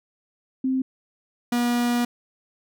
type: tone pair in turn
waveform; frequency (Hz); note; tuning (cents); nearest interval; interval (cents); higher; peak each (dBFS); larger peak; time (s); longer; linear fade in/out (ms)
sine / 45% pulse; 261.6 / 240.9; C4 / B3; 0 / -43; minor second; 143; first; -20; neither; 0.64-0.82 / 1.52-2.05; second; 5
effects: none